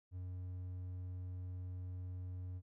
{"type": "tone", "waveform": "triangle", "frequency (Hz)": 91, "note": "F#2", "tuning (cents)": -28, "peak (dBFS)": -40, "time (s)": [0.11, 2.62], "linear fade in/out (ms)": 50, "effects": []}